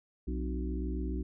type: harmonic tone with a mistuned harmonic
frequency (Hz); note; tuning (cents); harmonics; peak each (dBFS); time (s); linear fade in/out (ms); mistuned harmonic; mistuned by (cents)
61.74; B1; 0; 1 / 3 / 4 / 5 / 6; -33 / -41 / -41 / -41 / -43; 0.27-1.23; 10; 4; +100
effects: none